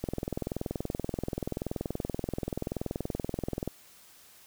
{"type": "click train", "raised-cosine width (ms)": 2, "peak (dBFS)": -18, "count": 77, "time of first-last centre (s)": [0.04, 3.676], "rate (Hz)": 20.9, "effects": ["white hiss -56 dBFS RMS until 4.46 s"]}